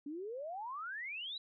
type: exponential sweep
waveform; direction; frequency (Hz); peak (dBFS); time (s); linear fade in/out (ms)
sine; up; 277.2 to 4016; -40; 0.06-1.38; 5
effects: none